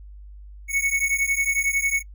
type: beating tone pair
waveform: square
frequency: 2209 / 2220 Hz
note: C#7 / C#7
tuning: -7 / +2 cents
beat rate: 11 Hz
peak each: -24 dBFS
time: 0.68-2.03 s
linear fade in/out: 50 ms
effects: noise-tail reverb RT60 0.1 s tail -25 dB re dry + added 50 Hz sine -39 dBFS peak until 2.14 s